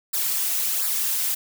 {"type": "noise with flanger", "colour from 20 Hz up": "blue", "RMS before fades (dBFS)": -24, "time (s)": [0.13, 1.35], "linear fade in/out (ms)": 10, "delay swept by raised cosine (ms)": [0.32, 5.12], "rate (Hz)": 1.4, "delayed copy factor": -0.75, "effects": []}